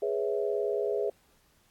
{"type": "chord", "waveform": "sine", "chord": "C# minor seventh", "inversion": "second", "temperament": "equal with one note detuned", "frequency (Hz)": [415.3, 493.9, 554.4, 655.8], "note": ["G#4", "B4", "C#5", "E5"], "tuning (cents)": [0, 0, 0, -9], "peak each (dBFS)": [-29, -34, -35, -35], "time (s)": [0.02, 1.1], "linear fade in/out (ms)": 5, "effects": ["pink hiss -66 dBFS RMS until 1.7 s", "AAC 64 kbps"]}